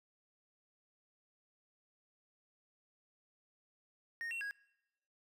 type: tone with pitch steps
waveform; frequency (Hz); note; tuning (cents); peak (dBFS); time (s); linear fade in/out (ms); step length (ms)
triangle; 1851 / 2724 / 1647; A#6 / F7 / G#6; -13 / -44 / -15; -37; 4.21-4.51; 0; 100
effects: noise-tail reverb RT60 0.9 s tail -22 dB re dry